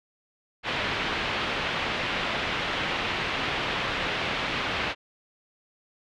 white low-pass noise, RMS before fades -29 dBFS, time 0.63-4.95 s, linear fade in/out 50 ms, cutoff 3200 Hz, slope 24 dB/octave, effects none

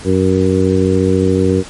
harmonic tone, 94 Hz, F#2, 28 cents sharp, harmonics 1 / 2 / 3 / 4 / 5, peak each -16 / -16 / -16 / -16 / -16 dBFS, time 0.04-1.64 s, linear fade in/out 50 ms, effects pink hiss -33 dBFS RMS until 1.69 s + MP3 48 kbps

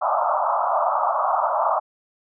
pink band-pass noise, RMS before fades -21 dBFS, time 0.01-1.8 s, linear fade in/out 20 ms, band 600 to 1300 Hz, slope 96 dB/octave, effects none

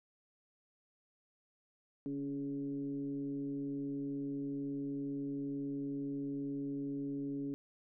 sine tone with frequency modulation, 280.7 Hz, C#4, 22 cents sharp, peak -36 dBFS, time 2.06-7.54 s, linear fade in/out 0 ms, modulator 138 Hz, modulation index 0.59, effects none

